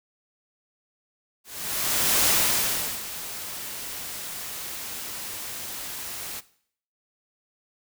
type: noise with ADSR envelope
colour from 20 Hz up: white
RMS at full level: -20 dBFS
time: 1.44-6.41 s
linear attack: 820 ms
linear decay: 750 ms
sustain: -15 dB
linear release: 22 ms
effects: noise-tail reverb RT60 0.6 s tail -18 dB re dry